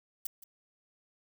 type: noise with echo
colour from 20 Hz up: violet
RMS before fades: -35 dBFS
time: 0.25-0.27 s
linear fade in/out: 5 ms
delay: 170 ms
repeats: 1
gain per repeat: -15 dB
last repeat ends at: 0.44 s
effects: none